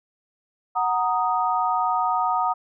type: chord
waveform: sine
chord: D# minor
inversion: first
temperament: equal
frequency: 740 / 932.3 / 1244.5 Hz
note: F#5 / A#5 / D#6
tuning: 0 / 0 / 0 cents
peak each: -24 dBFS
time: 0.75-2.54 s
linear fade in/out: 20 ms
effects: none